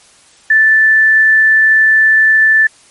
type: tone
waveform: sine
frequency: 1759 Hz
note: A6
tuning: 1 cent flat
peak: -5 dBFS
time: 0.5-2.67 s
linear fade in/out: 5 ms
effects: white hiss -45 dBFS RMS until 2.9 s + MP3 48 kbps